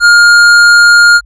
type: tone with hard clipping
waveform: triangle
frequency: 1415 Hz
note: F6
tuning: 22 cents sharp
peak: -3 dBFS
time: 0-1.21 s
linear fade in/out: 50 ms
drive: 14 dB
effects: added 50 Hz sine -36 dBFS peak until 1.25 s + resampled to 32000 Hz